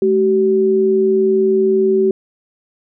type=tone pair together; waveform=sine; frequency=214.5 / 382.2 Hz; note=A3 / G4; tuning=-44 / -44 cents; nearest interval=minor seventh; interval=1000 cents; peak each=-19 / -11 dBFS; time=0.02-2.11 s; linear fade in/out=2 ms; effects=none

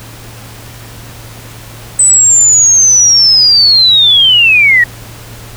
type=linear sweep; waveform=sine; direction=down; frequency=8090 to 1864.7 Hz; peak=-3 dBFS; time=1.99-4.84 s; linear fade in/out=5 ms; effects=added 114 Hz sine -31 dBFS peak until 5.56 s + pink hiss -32 dBFS RMS until 5.56 s

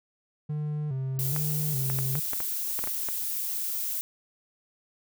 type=tone with vibrato; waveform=triangle; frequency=141.1 Hz; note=C#3; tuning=31 cents sharp; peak=-26 dBFS; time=0.49-2.2 s; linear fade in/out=10 ms; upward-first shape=square; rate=1.2 Hz; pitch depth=110 cents each way
type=noise; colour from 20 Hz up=violet; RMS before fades=-31 dBFS; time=1.19-4.01 s; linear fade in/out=0 ms
type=clicks; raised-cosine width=0.5 ms; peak=-20 dBFS; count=10; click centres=1.363 / 1.9 / 1.988 / 2.154 / 2.333 / 2.404 / 2.791 / 2.84 / 2.874 / 3.087 s
effects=none

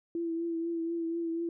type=tone with vibrato; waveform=sine; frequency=333.8 Hz; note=E4; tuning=22 cents sharp; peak=-30 dBFS; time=0.15-1.49 s; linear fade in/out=2 ms; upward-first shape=triangle; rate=4.1 Hz; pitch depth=34 cents each way; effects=none

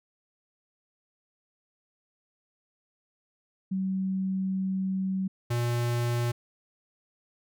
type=tone pair in turn; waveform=sine / square; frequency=190 / 119.69 Hz; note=F#3 / A#2; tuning=+46 / +46 cents; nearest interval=minor sixth; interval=800 cents; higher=first; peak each=-26 dBFS; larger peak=neither; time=3.71-5.28 / 5.5-6.32 s; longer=first; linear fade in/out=10 ms; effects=none

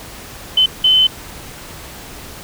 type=tone bursts at uneven times; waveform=sine; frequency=3050 Hz; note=G7; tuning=48 cents flat; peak=-8 dBFS; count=2; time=0.57-0.66 / 0.84-1.07 s; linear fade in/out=5 ms; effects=pink hiss -34 dBFS RMS until 2.43 s

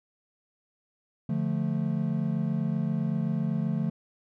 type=chord; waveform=triangle; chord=D minor; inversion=none; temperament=equal; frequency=146.83 / 174.61 / 220 Hz; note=D3 / F3 / A3; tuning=0 / 0 / 0 cents; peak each=-28 dBFS; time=1.29-3.9 s; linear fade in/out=5 ms; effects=none

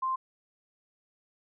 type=tone; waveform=sine; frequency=1046.5 Hz; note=C6; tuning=in tune; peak=-27 dBFS; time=0.02-0.16 s; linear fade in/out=10 ms; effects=none

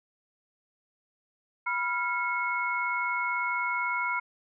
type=tone cluster; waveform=sine; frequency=978 / 1389 / 2185 Hz; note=B5 / F6 / C#7; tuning=-17 / -10 / -26 cents; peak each=-31 dBFS; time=1.66-4.2 s; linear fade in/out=10 ms; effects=none

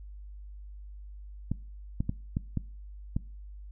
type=clicks; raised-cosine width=5 ms; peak=-16 dBFS; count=6; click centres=1.516 / 2.005 / 2.094 / 2.369 / 2.573 / 3.165 s; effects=noise-tail reverb RT60 0.4 s tail -22 dB re dry + added 50 Hz sine -42 dBFS peak until 3.71 s

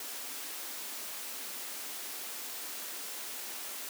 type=high-pass noise; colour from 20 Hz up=white; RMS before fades=-41 dBFS; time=0-3.89 s; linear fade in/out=2 ms; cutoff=220 Hz; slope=48 dB/octave; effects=none

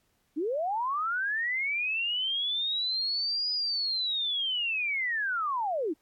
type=linear two-way sweep; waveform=sine; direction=up then down; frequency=276.7 to 4978 to 276.7 Hz; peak=-27 dBFS; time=0.36-5.94 s; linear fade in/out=20 ms; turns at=3.52 s; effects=pink hiss -72 dBFS RMS until 6.01 s + AAC 64 kbps

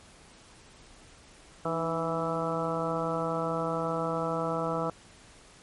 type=harmonic tone with a mistuned harmonic; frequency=164.81 Hz; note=E3; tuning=in tune; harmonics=1 / 2 / 3 / 4 / 5 / 6 / 7 / 8; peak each=-35 / -37 / -33 / -34 / -39 / -39 / -39 / -35 dBFS; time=1.65-4.9 s; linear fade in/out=2 ms; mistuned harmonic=2; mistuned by=-64 cents; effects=pink hiss -54 dBFS RMS until 5.62 s + MP3 48 kbps

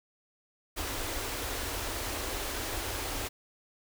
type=band-stop noise; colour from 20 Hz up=pink; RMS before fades=-35 dBFS; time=0.76-3.29 s; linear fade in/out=20 ms; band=110 to 250 Hz; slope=48 dB/octave; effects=none

